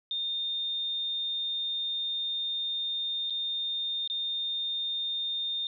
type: tone with dropouts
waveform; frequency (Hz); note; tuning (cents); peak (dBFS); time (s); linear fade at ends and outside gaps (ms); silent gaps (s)
sine; 3640; A#7; -42; -29; 0.11-5.67; 1; 3.299-3.305 / 4.076-4.099
effects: none